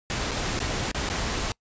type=noise with dropouts; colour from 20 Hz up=pink; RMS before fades=-28 dBFS; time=0.1-1.52 s; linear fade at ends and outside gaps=1 ms; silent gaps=0.311-0.315 / 0.591-0.601 / 0.915-0.946 / 1.09-1.099 s; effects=noise-tail reverb RT60 0.1 s tail -25 dB re dry + resampled to 16000 Hz